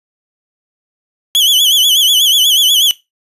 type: tone with vibrato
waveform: 40% pulse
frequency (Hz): 3194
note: G7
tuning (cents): +32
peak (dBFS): -6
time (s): 1.35-2.91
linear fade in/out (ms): 0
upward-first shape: sine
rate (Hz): 8.2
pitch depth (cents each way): 130
effects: noise-tail reverb RT60 0.2 s tail -18 dB re dry + resampled to 32000 Hz

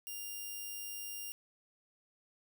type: tone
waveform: 5% pulse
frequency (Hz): 2800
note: F7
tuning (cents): +4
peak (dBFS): -32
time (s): 0.07-1.32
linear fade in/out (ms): 0
effects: 10-bit

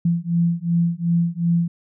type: beating tone pair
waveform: sine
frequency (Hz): 168.8 / 171.5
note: E3 / F3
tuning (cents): +41 / -31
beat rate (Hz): 2.7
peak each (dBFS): -20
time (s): 0.05-1.68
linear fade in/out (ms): 5
effects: none

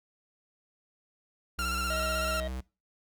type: tone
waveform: square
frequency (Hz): 64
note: C2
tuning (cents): -38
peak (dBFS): -35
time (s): 1.58-2.61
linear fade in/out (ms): 10
type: tone with vibrato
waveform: sawtooth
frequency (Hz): 1370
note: F6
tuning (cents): -34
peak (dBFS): -27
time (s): 1.59-2.4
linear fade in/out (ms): 0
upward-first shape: square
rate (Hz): 16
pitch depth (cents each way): 34
type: harmonic tone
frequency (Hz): 631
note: D#5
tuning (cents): +24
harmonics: 1 / 3 / 5 / 6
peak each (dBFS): -34 / -46 / -49 / -50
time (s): 1.9-2.48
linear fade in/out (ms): 5
effects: noise-tail reverb RT60 0.3 s tail -21 dB re dry

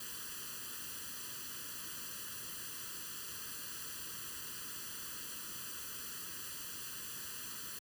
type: noise with comb filter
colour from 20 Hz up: white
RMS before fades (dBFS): -45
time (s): 0-7.79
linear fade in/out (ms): 5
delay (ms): 0.67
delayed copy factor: +1
effects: high-pass 60 Hz 12 dB/octave

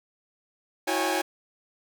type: tone cluster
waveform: sawtooth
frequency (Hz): 324.6 / 366.2 / 551 / 800 / 839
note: E4 / F#4 / C#5 / G5 / G#5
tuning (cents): -27 / -18 / -11 / +35 / +17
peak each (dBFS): -27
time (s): 0.87-1.22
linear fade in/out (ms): 10
effects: none

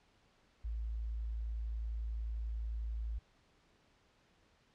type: tone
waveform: sine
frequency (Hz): 55.6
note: A1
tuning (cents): +19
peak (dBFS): -36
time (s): 0.64-3.19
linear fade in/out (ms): 10
effects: pink hiss -70 dBFS RMS until 4.74 s + low-pass 5000 Hz 12 dB/octave

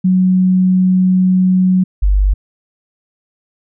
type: tone pair in turn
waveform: sine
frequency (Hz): 185 / 49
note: F#3 / G1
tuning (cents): 0 / 0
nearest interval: octave + major seventh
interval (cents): 2300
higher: first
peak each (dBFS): -8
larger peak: neither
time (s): 0.04-1.84 / 2.02-2.34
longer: first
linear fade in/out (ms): 10
effects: none

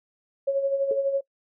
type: tone with tremolo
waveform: sine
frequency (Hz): 550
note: C#5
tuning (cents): -14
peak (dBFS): -19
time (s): 0.47-1.21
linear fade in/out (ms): 10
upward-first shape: sine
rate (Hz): 12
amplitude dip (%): 55
type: tone with exponential decay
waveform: sine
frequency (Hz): 440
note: A4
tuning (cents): 0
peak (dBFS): -22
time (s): 0.91-1.04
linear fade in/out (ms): 2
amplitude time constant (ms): 28
effects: noise-tail reverb RT60 0.1 s tail -23 dB re dry

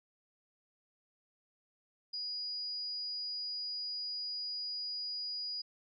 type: tone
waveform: sine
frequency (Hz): 4900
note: D#8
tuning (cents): -27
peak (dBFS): -36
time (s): 2.13-5.62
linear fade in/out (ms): 10
effects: MP3 48 kbps

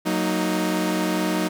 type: chord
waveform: sawtooth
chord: D# minor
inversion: first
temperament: equal with one note detuned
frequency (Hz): 185 / 229.6 / 311.1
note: F#3 / A#3 / D#4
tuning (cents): 0 / -26 / 0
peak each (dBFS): -21 / -25 / -20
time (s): 0.05-1.49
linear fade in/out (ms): 20
effects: none

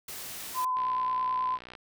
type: noise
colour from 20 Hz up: white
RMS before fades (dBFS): -40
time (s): 0.08-0.65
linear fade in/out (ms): 5
type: tone with vibrato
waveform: sine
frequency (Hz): 1017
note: C6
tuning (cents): -50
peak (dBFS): -26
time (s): 0.54-1.59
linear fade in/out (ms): 50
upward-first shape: square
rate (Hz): 9.3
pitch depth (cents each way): 10
type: click train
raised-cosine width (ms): 0.3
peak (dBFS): -28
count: 61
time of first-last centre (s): 0.77-1.752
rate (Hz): 61.1
effects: none

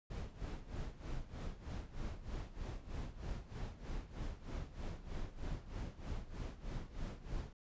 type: noise with tremolo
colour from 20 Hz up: brown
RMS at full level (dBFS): -41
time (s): 0.1-7.53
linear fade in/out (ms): 5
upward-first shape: sine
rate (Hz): 3.2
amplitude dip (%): 80
effects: resampled to 16000 Hz

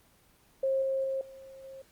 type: tone with level steps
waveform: sine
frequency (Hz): 535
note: C5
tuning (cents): +38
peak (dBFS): -25 / -27 / -29 / -46 / -43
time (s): 0.63-1.82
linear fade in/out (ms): 5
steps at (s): 0.82 / 1.04 / 1.21 / 1.64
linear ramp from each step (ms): 2
effects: pink hiss -63 dBFS RMS until 1.91 s + Opus 24 kbps

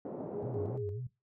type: band-pass noise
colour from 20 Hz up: white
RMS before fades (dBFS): -41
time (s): 0.05-0.77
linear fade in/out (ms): 2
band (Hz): 130 to 600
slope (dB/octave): 24
type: tone with tremolo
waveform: sine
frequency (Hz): 412.7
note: G#4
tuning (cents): -11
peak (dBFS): -36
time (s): 0.31-1.01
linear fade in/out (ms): 50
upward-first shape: square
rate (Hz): 4.3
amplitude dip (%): 60
type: tone with vibrato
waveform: sine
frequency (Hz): 109.8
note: A2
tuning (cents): -3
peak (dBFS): -37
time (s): 0.43-1.07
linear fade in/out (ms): 5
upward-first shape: sine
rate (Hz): 3.8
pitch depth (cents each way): 260
effects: noise-tail reverb RT60 0.2 s tail -17 dB re dry

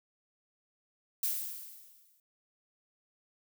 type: noise with exponential decay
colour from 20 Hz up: violet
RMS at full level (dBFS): -30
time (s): 1.23-2.2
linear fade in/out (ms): 2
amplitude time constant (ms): 210
effects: none

